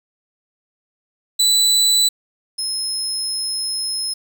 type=tone pair in turn; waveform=30% pulse; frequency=3974 / 5165 Hz; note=B7 / E8; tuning=+10 / -36 cents; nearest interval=perfect fourth; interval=454 cents; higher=second; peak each=-10 / -17 dBFS; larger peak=first; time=1.39-2.09 / 2.58-4.14 s; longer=second; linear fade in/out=10 ms; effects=8-bit